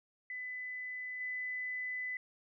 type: tone with level steps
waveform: sine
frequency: 2004 Hz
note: B6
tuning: 25 cents sharp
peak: -39 / -36 dBFS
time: 0.3-2.17 s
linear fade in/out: 2 ms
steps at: 1.2 s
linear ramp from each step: 10 ms
effects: none